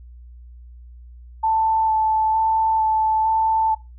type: tone with vibrato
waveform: sine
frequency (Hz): 880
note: A5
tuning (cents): 0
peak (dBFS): -16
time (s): 1.43-3.75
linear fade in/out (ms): 10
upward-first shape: square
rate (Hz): 1.1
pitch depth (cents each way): 10
effects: noise-tail reverb RT60 0.2 s tail -17 dB re dry + added 60 Hz sine -39 dBFS peak until 3.98 s